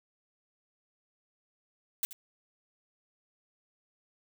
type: noise with echo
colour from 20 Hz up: blue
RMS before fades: -30 dBFS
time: 2.03-2.05 s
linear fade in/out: 0 ms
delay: 79 ms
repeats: 1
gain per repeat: -14 dB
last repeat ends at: 2.129 s
effects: none